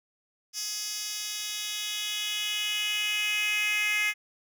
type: tone with high-pass filter sweep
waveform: 10% pulse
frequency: 420.7 Hz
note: G#4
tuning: 22 cents sharp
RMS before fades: -30 dBFS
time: 0.53-4.14 s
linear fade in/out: 50 ms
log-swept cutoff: 4900 to 2200 Hz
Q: 4.1
effects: none